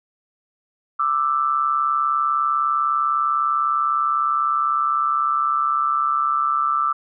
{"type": "tone pair together", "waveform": "sine", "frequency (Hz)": [1182, 1321.9], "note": ["D6", "E6"], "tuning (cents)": [11, 4], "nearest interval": "major second", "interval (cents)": 193, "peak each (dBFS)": -20, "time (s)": [0.99, 6.93], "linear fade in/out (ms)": 10, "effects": []}